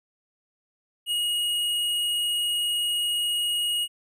square tone, 2883 Hz, F#7, 46 cents flat, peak -24 dBFS, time 1.06-3.88 s, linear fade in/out 50 ms, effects none

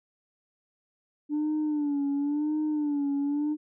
sine tone with vibrato, 293.7 Hz, D4, in tune, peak -23 dBFS, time 1.29-3.57 s, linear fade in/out 50 ms, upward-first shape sine, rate 0.95 Hz, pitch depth 75 cents each way, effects tanh soft clip ceiling -23 dBFS

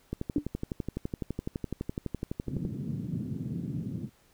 click train, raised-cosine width 3 ms, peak -19 dBFS, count 31, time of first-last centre 0.13-2.651 s, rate 11.9 Hz
sine tone with exponential decay, 293.7 Hz, D4, in tune, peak -19 dBFS, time 0.36-0.45 s, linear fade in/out 2 ms, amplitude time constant 18 ms
pink band-pass noise, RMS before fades -35 dBFS, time 2.46-4.1 s, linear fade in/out 50 ms, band 120 to 260 Hz, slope 24 dB/octave
effects pink hiss -64 dBFS RMS until 4.33 s

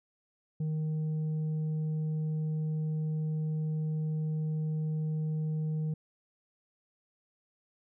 triangle tone with tanh clipping, 155.56 Hz, D#3, in tune, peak -30 dBFS, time 0.6-5.94 s, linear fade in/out 5 ms, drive 8 dB, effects none

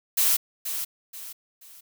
blue noise with echo, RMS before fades -21 dBFS, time 0.17-0.37 s, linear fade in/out 10 ms, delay 480 ms, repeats 3, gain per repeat -9 dB, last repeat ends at 1.81 s, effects none

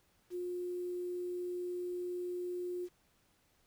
sine tone with quantisation, 356.9 Hz, F4, 38 cents sharp, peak -36 dBFS, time 0.3-2.89 s, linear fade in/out 50 ms, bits 10, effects pink hiss -72 dBFS RMS until 3.66 s

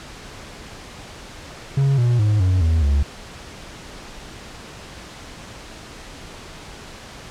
triangle tone with pitch steps, 137.7 / 120.57 / 105.57 / 92.44 / 80.94 / 70.87 Hz, C#3 / B2 / G#2 / F#2 / E2 / C#2, -11 / -41 / +29 / -1 / -31 / +39 cents, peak -12 dBFS, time 1.77-3.03 s, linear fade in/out 5 ms, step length 210 ms, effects pink hiss -38 dBFS RMS until 7.3 s + low-pass 7000 Hz 12 dB/octave

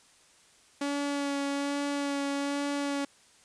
sawtooth tone with vibrato, 282.9 Hz, C#4, 35 cents sharp, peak -25 dBFS, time 0.81-3.05 s, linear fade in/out 5 ms, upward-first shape sine, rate 1.2 Hz, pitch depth 15 cents each way, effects white hiss -60 dBFS RMS until 3.44 s + resampled to 22050 Hz

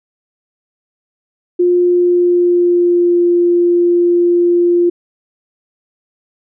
sine tone with pitch glide, 354.6 to 348.5 Hz, F4 to F4, +26 to -4 cents, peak -8 dBFS, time 1.59-4.9 s, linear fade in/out 10 ms, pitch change -30 cents, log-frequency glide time 1.8-3.25 s, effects none

